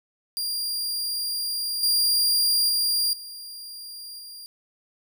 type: tone with level steps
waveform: sawtooth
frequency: 4787 Hz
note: D8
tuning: 32 cents sharp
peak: -23 / -16 / -18 / -34 / -36 dBFS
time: 0.37-4.46 s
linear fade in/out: 0 ms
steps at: 1.83 / 2.69 / 3.13 / 4.19 s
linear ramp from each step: 2 ms
effects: none